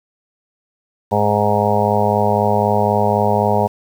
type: harmonic tone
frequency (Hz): 103.9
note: G#2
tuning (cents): +1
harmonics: 1 / 2 / 4 / 5 / 6 / 7 / 8 / 9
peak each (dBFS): -21 / -21 / -21 / -21 / -21 / -21 / -21 / -21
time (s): 1.11-3.68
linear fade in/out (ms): 20
effects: 7-bit